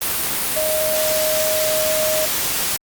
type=tone in noise; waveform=sine; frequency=622.3 Hz; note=D#5; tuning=in tune; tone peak=-19 dBFS; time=0.56-2.26 s; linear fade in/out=10 ms; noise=white; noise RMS=-21 dBFS; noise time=0.01-2.77 s; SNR=-1 dB; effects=Opus 32 kbps